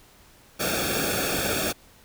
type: noise with comb filter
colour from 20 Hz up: pink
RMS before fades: -26 dBFS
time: 0.59-1.73 s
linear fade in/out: 20 ms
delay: 1 ms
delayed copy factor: -0.9
effects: pink hiss -54 dBFS RMS until 2.04 s

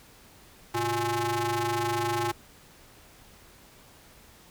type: ring-modulated tone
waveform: sawtooth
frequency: 241 Hz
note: B3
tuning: 42 cents flat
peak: -19 dBFS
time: 0.74-2.32 s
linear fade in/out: 10 ms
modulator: 590 Hz
effects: pink hiss -54 dBFS RMS until 4.5 s

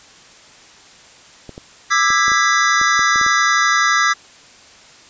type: clicks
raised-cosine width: 2 ms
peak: -19 dBFS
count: 10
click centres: 1.493 / 1.579 / 2.104 / 2.281 / 2.318 / 2.814 / 2.993 / 3.159 / 3.213 / 3.264 s
type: chord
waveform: square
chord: E dominant seventh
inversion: third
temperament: just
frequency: 1186.7 / 1318.5 / 1648.1 / 1977.8 Hz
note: D6 / E6 / G#6 / B6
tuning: +18 / 0 / -14 / +2 cents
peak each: -19 dBFS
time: 1.9-4.14 s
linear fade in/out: 20 ms
effects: white hiss -44 dBFS RMS until 5.09 s + resampled to 16000 Hz

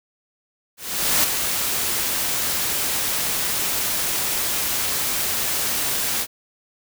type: noise with ADSR envelope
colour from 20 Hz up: white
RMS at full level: -17 dBFS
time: 0.77-6.27 s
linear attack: 470 ms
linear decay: 6 ms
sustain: -6 dB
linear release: 54 ms
effects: none

